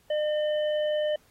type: harmonic tone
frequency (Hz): 605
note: D#5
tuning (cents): -49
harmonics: 1 / 3 / 5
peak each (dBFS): -24 / -40 / -39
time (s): 0.1-1.16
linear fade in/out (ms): 5
effects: pink hiss -63 dBFS RMS until 1.3 s + AAC 48 kbps